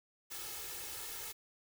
white noise with comb filter, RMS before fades -44 dBFS, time 0.3-1.33 s, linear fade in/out 20 ms, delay 2.3 ms, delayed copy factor +0.8, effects none

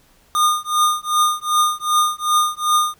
square tone with tremolo, 1219 Hz, D#6, 36 cents flat, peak -12 dBFS, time 0.35-2.94 s, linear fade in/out 0 ms, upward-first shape triangle, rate 2.6 Hz, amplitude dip 100%, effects pink hiss -55 dBFS RMS until 2.99 s

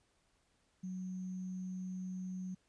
sine tone with sample-and-hold, 185 Hz, F#3, in tune, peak -39 dBFS, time 0.83-2.55 s, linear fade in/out 10 ms, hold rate 6300 Hz, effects pink hiss -75 dBFS RMS until 2.68 s + resampled to 22050 Hz

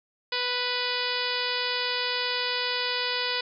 harmonic tone, 493.9 Hz, B4, in tune, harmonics 1 / 2 / 3 / 4 / 5 / 6 / 7 / 8 / 9 / 10, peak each -35 / -35 / -35 / -35 / -35 / -35 / -35 / -35 / -35 / -35 dBFS, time 0.32-3.41 s, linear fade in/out 5 ms, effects none

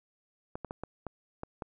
clicks, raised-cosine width 1 ms, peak -23 dBFS, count 7, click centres 0.555 / 0.647 / 0.709 / 0.836 / 1.067 / 1.434 / 1.622 s, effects none

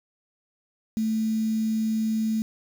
sine tone with quantisation, 220 Hz, A3, in tune, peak -22 dBFS, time 0.97-2.42 s, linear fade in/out 0 ms, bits 7, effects none

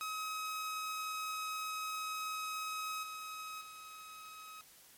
sawtooth tone with level steps, 1272 Hz, D#6, 38 cents sharp, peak -34 / -39 / -45 dBFS, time 0.01-4.61 s, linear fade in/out 0 ms, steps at 3.03 / 3.61 s, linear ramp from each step 2 ms, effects white hiss -60 dBFS RMS until 4.97 s + MP3 64 kbps

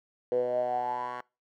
10% pulse tone with band-pass filter sweep, 123.47 Hz, B2, in tune, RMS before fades -30 dBFS, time 0.32-1.21 s, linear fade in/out 0 ms, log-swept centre 470 to 1200 Hz, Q 9.5, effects noise-tail reverb RT60 0.3 s tail -25 dB re dry

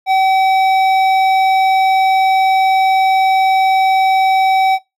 triangle tone with hard clipping, 764 Hz, G5, 45 cents flat, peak -11 dBFS, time 0.06-4.79 s, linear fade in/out 50 ms, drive 14 dB, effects noise-tail reverb RT60 0.2 s tail -22 dB re dry

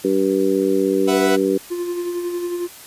harmonic tone, 96.5 Hz, G2, 27 cents flat, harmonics 2 / 3 / 4 / 5, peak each -25 / -20 / -18 / -22 dBFS, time 0.04-1.58 s, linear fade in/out 10 ms
sawtooth chord, B suspended fourth, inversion none, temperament equal, 493.9 / 659.3 / 740 Hz, B4 / E5 / F#5, 0 / 0 / 0 cents, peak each -20 dBFS, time 1.07-1.37 s, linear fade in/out 20 ms
triangle tone with tremolo, 350.1 Hz, F4, 4 cents sharp, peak -18 dBFS, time 1.7-2.68 s, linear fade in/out 20 ms, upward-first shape sine, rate 11 Hz, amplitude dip 40%
effects white hiss -40 dBFS RMS until 2.86 s + resampled to 32000 Hz

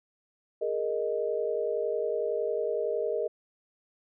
sine chord, Ab suspended second, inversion none, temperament equal, 415.3 / 466.2 / 622.3 Hz, Ab4 / Bb4 / Eb5, 0 / 0 / 0 cents, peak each -32 / -30 / -32 dBFS, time 0.61-3.28 s, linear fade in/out 10 ms, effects none

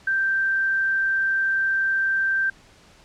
sine tone, 1568 Hz, G6, in tune, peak -19 dBFS, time 0.07-2.5 s, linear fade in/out 5 ms, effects pink hiss -52 dBFS RMS until 3.04 s + low-pass 7000 Hz 12 dB/octave

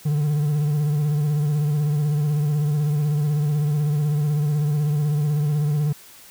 triangle tone with vibrato, 148.3 Hz, D3, 17 cents sharp, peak -16 dBFS, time 0.05-5.93 s, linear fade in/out 10 ms, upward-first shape sine, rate 16 Hz, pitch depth 55 cents each way, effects white hiss -46 dBFS RMS until 6.3 s

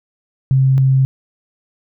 sine tone pair in turn, 133.1 / 133.1 Hz, C3 / C3, +30 / +30 cents, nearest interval unison, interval 0 cents, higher neither, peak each -9 dBFS, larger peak neither, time 0.51-0.78 / 0.78-1.05 s, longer neither, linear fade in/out 0 ms, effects none

